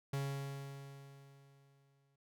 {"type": "tone with exponential decay", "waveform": "45% pulse", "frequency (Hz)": 138.59, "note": "C#3", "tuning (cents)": 0, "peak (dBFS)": -35, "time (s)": [0.13, 2.16], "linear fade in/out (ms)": 5, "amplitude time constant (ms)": 440, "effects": []}